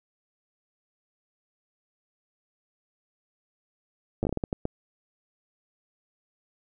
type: slowing click train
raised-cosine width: 2 ms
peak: -14 dBFS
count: 10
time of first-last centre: 4.23-4.654 s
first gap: 9 ms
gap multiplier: 1.39
effects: none